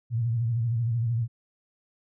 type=tone with vibrato; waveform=sine; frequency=116.54 Hz; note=A#2; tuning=in tune; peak=-23 dBFS; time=0.1-1.28 s; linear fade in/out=50 ms; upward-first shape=sine; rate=13 Hz; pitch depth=83 cents each way; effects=none